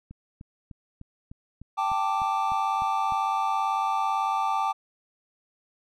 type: click train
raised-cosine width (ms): 5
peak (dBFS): -30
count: 11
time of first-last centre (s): 0.11-3.122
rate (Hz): 3.32
type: chord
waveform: triangle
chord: G suspended second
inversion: none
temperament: just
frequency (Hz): 784 / 882 / 1176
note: G5 / A5 / D6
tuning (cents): 0 / +4 / +2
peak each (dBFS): -26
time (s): 1.77-4.73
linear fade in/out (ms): 20
effects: none